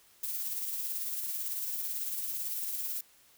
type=noise with tremolo; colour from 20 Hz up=violet; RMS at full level=-34 dBFS; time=0.23-3.01 s; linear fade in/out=5 ms; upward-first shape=sine; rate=18 Hz; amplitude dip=35%; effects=white hiss -62 dBFS RMS until 3.37 s